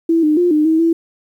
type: tone with pitch steps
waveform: sine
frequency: 330.5 / 304.4 / 352.5 / 303.8 / 320 / 331.6 Hz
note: E4 / D#4 / F4 / D#4 / D#4 / E4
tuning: +5 / -38 / +16 / -41 / +49 / +10 cents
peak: -10 dBFS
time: 0.09-0.93 s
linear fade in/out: 5 ms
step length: 140 ms
effects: 8-bit